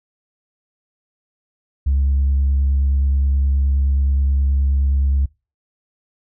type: tone with vibrato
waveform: sine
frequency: 68.7 Hz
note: C#2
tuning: 15 cents flat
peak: -12 dBFS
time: 1.86-5.26 s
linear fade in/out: 10 ms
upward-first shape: square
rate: 9.5 Hz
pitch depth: 12 cents each way
effects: noise-tail reverb RT60 0.3 s tail -25 dB re dry + tanh soft clip ceiling -11 dBFS